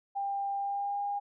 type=tone with pitch glide; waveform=sine; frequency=796 to 809.9 Hz; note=G5 to G#5; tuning=+26 to -44 cents; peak=-30 dBFS; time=0.15-1.2 s; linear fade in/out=20 ms; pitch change=+30 cents; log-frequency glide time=0.56-1.01 s; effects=none